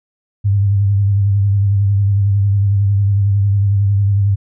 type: tone with vibrato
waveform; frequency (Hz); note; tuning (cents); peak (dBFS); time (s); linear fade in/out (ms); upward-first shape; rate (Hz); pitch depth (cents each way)
sine; 100; G2; +35; -10; 0.44-4.36; 20; sine; 11; 43
effects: none